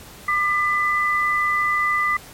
sine tone pair together, 1200 / 1996.5 Hz, D6 / B6, +37 / +18 cents, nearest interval major sixth, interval 881 cents, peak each -20 dBFS, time 0.28-2.17 s, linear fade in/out 5 ms, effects pink hiss -42 dBFS RMS until 2.33 s + MP3 64 kbps

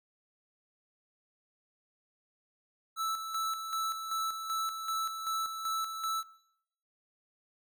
square tone with tremolo, 1316 Hz, E6, 3 cents flat, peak -31 dBFS, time 2.96-6.24 s, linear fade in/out 50 ms, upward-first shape square, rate 2.6 Hz, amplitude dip 50%, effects noise-tail reverb RT60 0.7 s tail -19 dB re dry

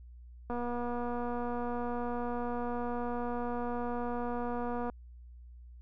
click train, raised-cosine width 1 ms, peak -24 dBFS, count 1061, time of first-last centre 0.5-4.898 s, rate 241 Hz, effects added 60 Hz sine -48 dBFS peak until 5.81 s

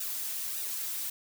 blue noise with flanger, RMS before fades -35 dBFS, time 0-1.1 s, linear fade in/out 5 ms, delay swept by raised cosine 0.91 to 3.61 ms, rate 1.7 Hz, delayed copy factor -0.65, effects none

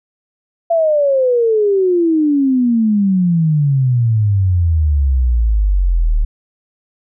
sine exponential sweep, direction down, 682 to 36.53 Hz, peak -10 dBFS, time 0.7-6.25 s, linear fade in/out 10 ms, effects none

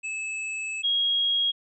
square / sine tone pair in turn, 2606 / 3283 Hz, E7 / G#7, -20 / -21 cents, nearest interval major third, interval 399 cents, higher second, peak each -30 / -21 dBFS, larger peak second, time 0.03-0.83 / 0.83-1.52 s, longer first, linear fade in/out 20 ms, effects resampled to 24000 Hz

